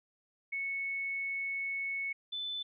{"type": "tone pair in turn", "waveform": "sine", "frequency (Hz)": [2208, 3511], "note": ["C#7", "A7"], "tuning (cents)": [-7, -4], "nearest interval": "minor sixth", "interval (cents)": 803, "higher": "second", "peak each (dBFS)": [-33, -35], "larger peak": "first", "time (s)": [[0.52, 2.13], [2.32, 2.63]], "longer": "first", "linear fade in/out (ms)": 10, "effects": []}